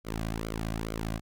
sawtooth tone with flanger, 55 Hz, A1, in tune, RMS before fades -34 dBFS, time 0.04-1.21 s, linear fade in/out 50 ms, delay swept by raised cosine 1.1 to 2.3 ms, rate 2.3 Hz, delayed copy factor -0.8, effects none

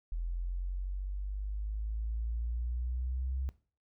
sine exponential sweep, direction up, 42.08 to 66.5 Hz, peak -32 dBFS, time 0.12-3.49 s, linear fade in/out 0 ms, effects noise-tail reverb RT60 0.4 s tail -18 dB re dry

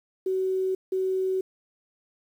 sine tone pair in turn, 377 / 377 Hz, F#4 / F#4, +32 / +32 cents, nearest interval unison, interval 0 cents, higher neither, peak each -23 dBFS, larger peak neither, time 0.26-0.75 / 0.92-1.41 s, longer neither, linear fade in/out 5 ms, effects 9-bit

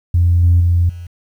sine tone with level steps, 86.7 Hz, F2, 12 cents flat, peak -8 / -6 / -9 / -27 dBFS, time 0.14-1.07 s, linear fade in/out 5 ms, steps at 0.43 / 0.6 / 0.89 s, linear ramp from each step 5 ms, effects tanh soft clip ceiling -4 dBFS + 8-bit

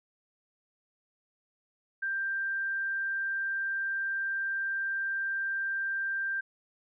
sine tone, 1580 Hz, G6, 13 cents sharp, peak -29 dBFS, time 2.02-6.41 s, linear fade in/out 10 ms, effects none

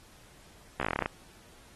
slowing click train, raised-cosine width 0.5 ms, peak -14 dBFS, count 12, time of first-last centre 0.8-1.059 s, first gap 14 ms, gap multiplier 1.1, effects pink hiss -57 dBFS RMS until 1.75 s + AAC 32 kbps

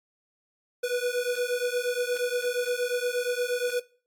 square beating tone pair, 486.4 / 494.9 Hz, B4 / B4, -26 / +4 cents, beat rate 8.5 Hz, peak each -30 / -29 dBFS, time 0.83-3.8 s, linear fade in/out 10 ms, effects noise-tail reverb RT60 0.4 s tail -20 dB re dry + AAC 64 kbps

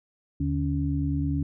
sine tone cluster, 77.7 / 147 / 280.8 Hz, D#2 / D3 / C#4, -2 / +2 / +22 cents, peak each -28 dBFS, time 0.4-1.43 s, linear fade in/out 5 ms, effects none

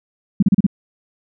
sine tone bursts, 197 Hz, G3, 9 cents sharp, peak -8 dBFS, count 5, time 0.4-0.666 s, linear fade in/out 5 ms, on 26 ms, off 34 ms, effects none

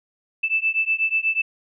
sine beating tone pair, 2635 / 2643.2 Hz, E7 / E7, -1 / +4 cents, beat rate 8.2 Hz, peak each -22 dBFS, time 0.43-1.42 s, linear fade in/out 10 ms, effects none

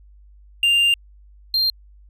triangle tone pair in turn, 2794 / 4186 Hz, F7 / C8, 0 / 0 cents, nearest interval perfect fifth, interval 700 cents, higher second, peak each -12 / -15 dBFS, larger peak first, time 0.63-0.94 / 1.54-1.7 s, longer first, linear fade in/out 2 ms, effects added 50 Hz sine -45 dBFS peak until 2.09 s

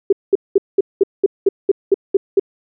sine tone bursts, 393.1 Hz, G4, 5 cents sharp, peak -7 dBFS, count 11, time 0.1-2.397 s, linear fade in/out 5 ms, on 27 ms, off 200 ms, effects none

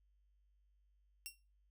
10% pulse tone with exponential decay, 2739 Hz, F7, 34 cents flat, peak -32 dBFS, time 1.26-1.38 s, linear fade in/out 0 ms, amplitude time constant 25 ms, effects noise-tail reverb RT60 0.3 s tail -18 dB re dry + added 50 Hz sine -70 dBFS peak until 1.7 s

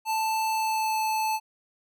square tone with pitch glide, 881 to 872.9 Hz, A5 to A5, +2 to -14 cents, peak -25 dBFS, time 0.05-1.4 s, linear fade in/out 50 ms, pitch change -16 cents, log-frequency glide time 0.51-1 s, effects none

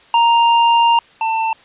square tone pair in turn, 932.3 / 893.1 Hz, A#5 / A5, 0 / +26 cents, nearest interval minor second, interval 74 cents, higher first, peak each -10 / -16 dBFS, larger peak first, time 0.14-0.99 / 1.21-1.53 s, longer first, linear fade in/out 2 ms, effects white hiss -47 dBFS RMS until 1.64 s + resampled to 8000 Hz

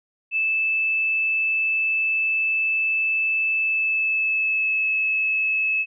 sine tone with pitch glide, 2628 to 2595 Hz, E7 to E7, -6 to -28 cents, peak -19 dBFS, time 0.31-5.86 s, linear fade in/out 50 ms, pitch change -22 cents, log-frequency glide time 3.56-4.88 s, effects none

